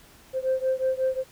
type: beating tone pair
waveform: sine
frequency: 520 / 525.5 Hz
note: C5 / C5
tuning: -11 / +7 cents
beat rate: 5.5 Hz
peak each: -24 / -25 dBFS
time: 0.33-1.24 s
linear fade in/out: 50 ms
effects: tanh soft clip ceiling -17 dBFS + pink hiss -53 dBFS RMS until 1.31 s

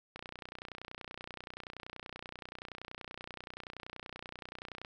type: click train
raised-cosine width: 0.3 ms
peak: -27 dBFS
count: 144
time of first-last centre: 0.16-4.849 s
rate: 30.5 Hz
effects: none

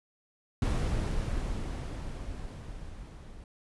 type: noise with level ramp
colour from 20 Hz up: brown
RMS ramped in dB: -27 to -47 dBFS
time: 0.62-3.44 s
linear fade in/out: 2 ms
effects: resampled to 24000 Hz

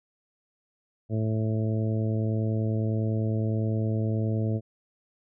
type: harmonic tone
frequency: 109.8 Hz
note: A2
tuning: 3 cents flat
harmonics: 1 / 2 / 3 / 4 / 5 / 6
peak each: -25 / -31 / -35 / -37 / -39 / -41 dBFS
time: 1.09-4.61 s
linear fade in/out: 50 ms
effects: none

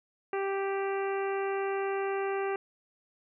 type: harmonic tone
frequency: 392 Hz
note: G4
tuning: in tune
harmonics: 1 / 2 / 3 / 4 / 5 / 6 / 7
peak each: -30 / -36 / -40 / -42 / -44 / -46 / -47 dBFS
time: 0.33-2.56 s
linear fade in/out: 2 ms
effects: none

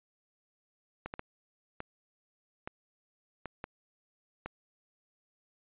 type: clicks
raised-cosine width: 0.5 ms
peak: -23 dBFS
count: 8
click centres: 1.06 / 1.139 / 1.194 / 1.804 / 2.675 / 3.457 / 3.641 / 4.46 s
effects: resampled to 8000 Hz

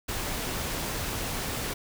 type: noise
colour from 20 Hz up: pink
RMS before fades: -32 dBFS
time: 0.08-1.74 s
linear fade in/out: 10 ms
effects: none

